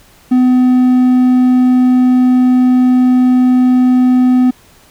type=tone; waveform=triangle; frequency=252.3 Hz; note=B3; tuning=37 cents sharp; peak=-4 dBFS; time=0.31-4.51 s; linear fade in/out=10 ms; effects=pink hiss -45 dBFS RMS until 4.9 s